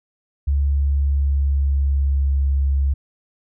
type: tone with pitch glide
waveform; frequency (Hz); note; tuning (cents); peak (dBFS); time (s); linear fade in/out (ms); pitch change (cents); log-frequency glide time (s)
sine; 70.4 to 68.87; C#2 to C#2; +27 to -11; -15; 0.47-2.94; 10; -38; 0.62-2.39
effects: none